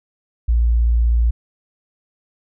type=tone; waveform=sine; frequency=58 Hz; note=A#1; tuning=8 cents flat; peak=-12 dBFS; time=0.48-1.31 s; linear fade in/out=10 ms; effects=none